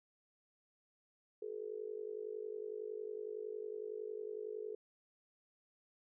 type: tone with amplitude modulation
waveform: sine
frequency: 428.8 Hz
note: A4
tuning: 45 cents flat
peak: -37 dBFS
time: 1.42-4.75 s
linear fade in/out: 5 ms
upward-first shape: sine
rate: 50.9 Hz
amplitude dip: 90%
effects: none